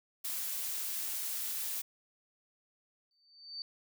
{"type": "noise", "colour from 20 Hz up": "blue", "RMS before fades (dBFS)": -37, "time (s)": [0.24, 1.82], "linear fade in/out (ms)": 10}
{"type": "tone with exponential growth", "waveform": "sine", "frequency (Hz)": 4577, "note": "D8", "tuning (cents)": -45, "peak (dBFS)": -36, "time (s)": [3.11, 3.62], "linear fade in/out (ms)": 1, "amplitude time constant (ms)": 110}
{"effects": []}